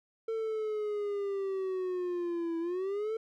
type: linear two-way sweep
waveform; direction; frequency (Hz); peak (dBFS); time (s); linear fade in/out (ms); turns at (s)
triangle; down then up; 450.9 to 329.6 to 450.9; -29; 0.28-3.17; 5; 2.59
effects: none